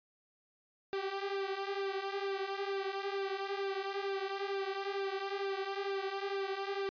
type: tone with flanger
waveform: sawtooth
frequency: 392.7 Hz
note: G4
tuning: 3 cents sharp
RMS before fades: -37 dBFS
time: 0.93-6.89 s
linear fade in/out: 0 ms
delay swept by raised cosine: 0.95 to 5.65 ms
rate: 2.2 Hz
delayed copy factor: -0.7
effects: resampled to 11025 Hz